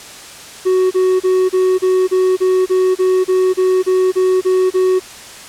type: tone bursts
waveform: triangle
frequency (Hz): 371.8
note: F#4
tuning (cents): +8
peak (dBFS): -8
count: 15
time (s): 0.65-4.998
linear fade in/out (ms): 20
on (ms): 260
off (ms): 32
effects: white hiss -34 dBFS RMS until 5.48 s + low-pass 9000 Hz 12 dB/octave